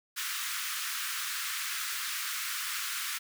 pink high-pass noise, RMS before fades -35 dBFS, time 0.16-3.19 s, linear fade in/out 20 ms, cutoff 1200 Hz, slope 48 dB/octave, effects none

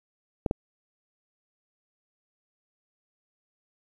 clicks, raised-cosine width 2 ms, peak -12 dBFS, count 2, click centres 0.462 / 0.511 s, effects 9-bit

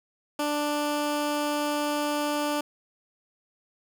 15% pulse tone, 294.6 Hz, D4, 6 cents sharp, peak -19 dBFS, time 0.39-2.61 s, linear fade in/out 5 ms, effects none

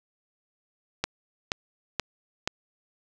click train, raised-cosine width 0.2 ms, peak -8 dBFS, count 4, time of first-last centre 1.04-2.475 s, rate 2.09 Hz, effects none

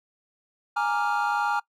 triangle chord, Bb dominant seventh, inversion third, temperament equal, 830.6 / 932.3 / 1174.7 / 1396.9 Hz, Ab5 / Bb5 / D6 / F6, 0 / 0 / 0 / 0 cents, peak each -24 / -27 / -30 / -26 dBFS, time 0.76-1.6 s, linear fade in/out 10 ms, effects noise-tail reverb RT60 0.1 s tail -22 dB re dry + tanh soft clip ceiling -11 dBFS

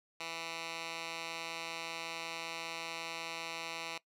10% pulse tone with band-pass filter, 165.3 Hz, E3, 5 cents sharp, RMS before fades -42 dBFS, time 0.2-3.98 s, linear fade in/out 5 ms, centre 3100 Hz, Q 0.94, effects noise-tail reverb RT60 0.1 s tail -20 dB re dry

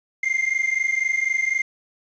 triangle tone pair together, 2093 / 2117 Hz, C7 / C7, 0 / +20 cents, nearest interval unison, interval 20 cents, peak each -21 dBFS, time 0.23-1.62 s, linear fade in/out 5 ms, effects resampled to 16000 Hz + 8-bit

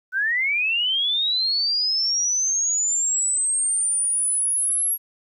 sine linear sweep, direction up, 1480 to 11370 Hz, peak -19 dBFS, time 0.12-4.98 s, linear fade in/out 50 ms, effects 10-bit

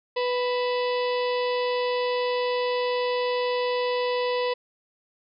harmonic tone with a mistuned harmonic, 494.4 Hz, B4, 2 cents sharp, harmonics 1 / 2 / 4 / 5 / 6 / 7 / 8 / 9 / 10, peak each -24 / -30 / -36 / -38 / -40 / -41 / -42 / -43 / -44 dBFS, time 0.16-4.54 s, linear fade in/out 10 ms, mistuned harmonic 5, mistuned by +96 cents, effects none

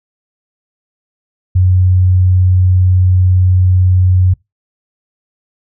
sine tone, 91.8 Hz, F#2, 13 cents flat, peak -6 dBFS, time 1.55-4.34 s, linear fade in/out 10 ms, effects noise-tail reverb RT60 0.2 s tail -24 dB re dry

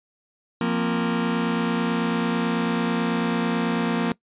sawtooth chord, F suspended fourth, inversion none, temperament just, 174.61 / 232.8 / 261.9 Hz, F3 / Bb3 / C4, 0 / -2 / +2 cents, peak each -22 / -19 / -25 dBFS, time 0.61-4.12 s, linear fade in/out 2 ms, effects noise-tail reverb RT60 0.1 s tail -21 dB re dry + resampled to 8000 Hz

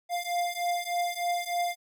square beating tone pair, 698.5 / 701.8 Hz, F5 / F5, 0 / +8 cents, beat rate 3.3 Hz, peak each -32 / -31 dBFS, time 0.09-1.76 s, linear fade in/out 50 ms, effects none

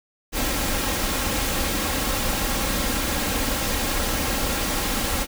pink noise with comb filter, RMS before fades -24 dBFS, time 0.32-5.27 s, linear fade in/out 50 ms, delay 3.7 ms, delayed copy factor +0.5, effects none

